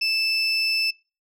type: tone pair together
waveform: sine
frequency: 2637 / 5274 Hz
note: E7 / E8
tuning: 0 / 0 cents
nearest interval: octave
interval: 1200 cents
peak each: -21 dBFS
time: 0.01-0.91 s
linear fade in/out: 10 ms
effects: noise-tail reverb RT60 0.3 s tail -24 dB re dry + tanh soft clip ceiling -17 dBFS